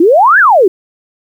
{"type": "exponential two-way sweep", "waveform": "sine", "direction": "up then down", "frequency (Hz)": [311.3, 1760, 346], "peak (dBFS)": -3, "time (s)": [0, 0.68], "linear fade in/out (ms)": 5, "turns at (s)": 0.39, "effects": ["7-bit"]}